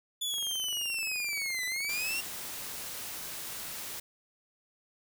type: linear two-way sweep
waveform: sawtooth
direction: down then up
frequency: 3478 to 1975.5 to 2788 Hz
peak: -28 dBFS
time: 0.21-2.21 s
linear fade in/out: 10 ms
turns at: 1.65 s
type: click train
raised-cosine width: 0.5 ms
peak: -35 dBFS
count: 59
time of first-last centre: 0.34-2.84 s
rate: 23.2 Hz
type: noise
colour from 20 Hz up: white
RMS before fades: -40 dBFS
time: 1.89-4 s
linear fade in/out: 5 ms
effects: none